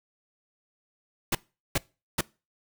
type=noise bursts; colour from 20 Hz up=pink; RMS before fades=-25 dBFS; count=3; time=1.32-2.21 s; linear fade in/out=5 ms; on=30 ms; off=400 ms; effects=noise-tail reverb RT60 0.3 s tail -23 dB re dry